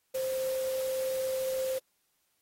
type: tone in noise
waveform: sine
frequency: 523.3 Hz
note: C5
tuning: in tune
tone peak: -29 dBFS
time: 0.14-1.79 s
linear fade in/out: 10 ms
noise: white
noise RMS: -43 dBFS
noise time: 0.14-1.79 s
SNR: +11 dB
effects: white hiss -75 dBFS RMS until 2.41 s + AAC 48 kbps